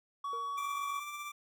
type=tone; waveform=triangle; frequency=1127 Hz; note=C#6; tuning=28 cents sharp; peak=-33 dBFS; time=0.24-1 s; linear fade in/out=5 ms
type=tone with exponential decay; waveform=triangle; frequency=466.2 Hz; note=A#4; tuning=in tune; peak=-39 dBFS; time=0.33-0.68 s; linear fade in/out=2 ms; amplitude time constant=76 ms
type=tone with tremolo; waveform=25% pulse; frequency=1174.7 Hz; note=D6; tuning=in tune; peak=-35 dBFS; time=0.57-1.32 s; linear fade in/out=10 ms; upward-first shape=sine; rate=16 Hz; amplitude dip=35%
effects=none